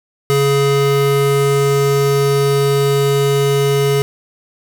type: tone pair together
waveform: square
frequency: 139.92 / 419.8 Hz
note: C#3 / G#4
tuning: +17 / +19 cents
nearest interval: octave + perfect fifth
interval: 1902 cents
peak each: -16 dBFS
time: 0.3-4.02 s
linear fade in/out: 0 ms
effects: none